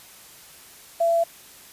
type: tone with quantisation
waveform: sine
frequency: 673 Hz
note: E5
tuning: 36 cents sharp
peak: -17 dBFS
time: 1-1.24 s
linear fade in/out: 10 ms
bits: 7
effects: white hiss -47 dBFS RMS until 1.72 s + resampled to 32000 Hz